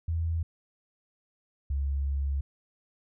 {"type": "tone pair in turn", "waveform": "sine", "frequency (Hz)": [82.41, 69.43], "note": ["E2", "C#2"], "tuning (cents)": [0, 3], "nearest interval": "minor third", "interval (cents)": 297, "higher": "first", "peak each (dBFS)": -26, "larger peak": "neither", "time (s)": [[0.08, 0.43], [1.7, 2.41]], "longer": "second", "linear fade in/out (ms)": 5, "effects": []}